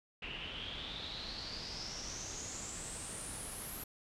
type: noise with low-pass filter sweep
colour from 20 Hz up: pink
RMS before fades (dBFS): -44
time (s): 0.22-3.84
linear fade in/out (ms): 5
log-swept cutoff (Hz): 2700 to 12000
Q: 8.4
effects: none